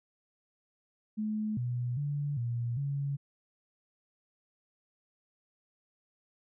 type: tone with pitch steps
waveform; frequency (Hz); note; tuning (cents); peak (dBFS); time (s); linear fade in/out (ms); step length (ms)
sine; 214.4 / 122.4 / 144.4 / 118.9 / 140.5; A3 / B2 / D3 / A#2 / C#3; -45 / -15 / -29 / +35 / +24; -30; 1.17-3.17; 20; 400
effects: none